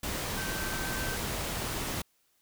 sine tone in noise, 1550 Hz, G6, 20 cents flat, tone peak -38 dBFS, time 0.37-1.16 s, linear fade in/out 5 ms, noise pink, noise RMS -34 dBFS, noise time 0.03-2.02 s, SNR -7 dB, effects white hiss -71 dBFS RMS until 2.41 s

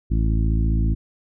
harmonic tone with a mistuned harmonic, 55 Hz, A1, in tune, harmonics 1 / 2 / 3 / 4 / 5 / 6, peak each -18 / -24 / -28 / -30 / -32 / -34 dBFS, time 0.1-0.95 s, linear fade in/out 20 ms, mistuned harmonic 1, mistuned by +18 cents, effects none

